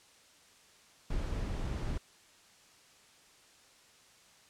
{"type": "noise", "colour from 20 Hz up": "brown", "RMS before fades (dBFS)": -35, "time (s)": [1.1, 1.98], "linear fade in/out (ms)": 5, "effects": ["white hiss -61 dBFS RMS until 4.49 s", "low-pass 8000 Hz 12 dB/octave"]}